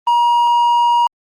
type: tone with hard clipping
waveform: sine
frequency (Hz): 952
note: A#5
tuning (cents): +36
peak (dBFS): -11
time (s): 0.07-1.07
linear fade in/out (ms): 2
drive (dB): 3
effects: Opus 24 kbps